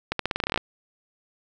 accelerating click train, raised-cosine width 0.3 ms, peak -8 dBFS, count 13, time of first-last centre 0.12-0.576 s, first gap 73 ms, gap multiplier 0.87, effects none

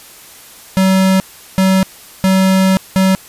square tone bursts at uneven times, 189.8 Hz, F#3, 44 cents sharp, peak -9 dBFS, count 4, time 0.77-1.2 / 1.58-1.83 / 2.24-2.77 / 2.96-3.15 s, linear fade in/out 0 ms, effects white hiss -38 dBFS RMS until 3.28 s + resampled to 32000 Hz

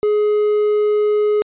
triangle tone, 420 Hz, G#4, 19 cents sharp, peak -11 dBFS, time 0.03-1.42 s, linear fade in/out 0 ms, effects resampled to 8000 Hz

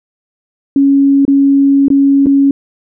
sine tone with dropouts, 277.2 Hz, C#4, in tune, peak -5 dBFS, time 0.76-2.51 s, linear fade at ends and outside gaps 2 ms, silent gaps 1.252-1.279 / 1.883-1.902 / 2.26-2.267 s, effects none

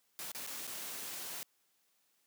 white noise with dropouts, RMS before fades -43 dBFS, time 0.19-1.43 s, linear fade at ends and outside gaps 0 ms, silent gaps 0.317-0.348 / 0.465-0.473 / 0.669-0.676 s, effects white hiss -75 dBFS RMS until 2.26 s + high-pass 150 Hz 12 dB/octave

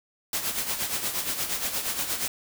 white noise with tremolo, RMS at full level -27 dBFS, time 0.33-2.28 s, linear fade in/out 2 ms, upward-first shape sine, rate 8.5 Hz, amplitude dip 60%, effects none

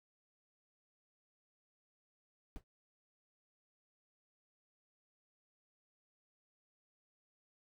brown noise with exponential decay, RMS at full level -43 dBFS, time 2.56-2.64 s, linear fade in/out 0 ms, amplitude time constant 16 ms, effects none

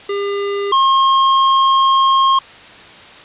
square tone pair in turn, 402 / 1073.2 Hz, G4 / C6, +44 / +44 cents, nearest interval octave + perfect fourth, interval 1700 cents, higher second, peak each -18 / -10 dBFS, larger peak second, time 0.09-0.72 / 0.72-2.39 s, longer second, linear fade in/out 5 ms, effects white hiss -38 dBFS RMS until 3.24 s + resampled to 8000 Hz

